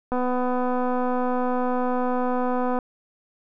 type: click train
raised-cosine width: 1 ms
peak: -13 dBFS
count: 668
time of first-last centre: 0.12-2.788 s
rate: 250 Hz
effects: none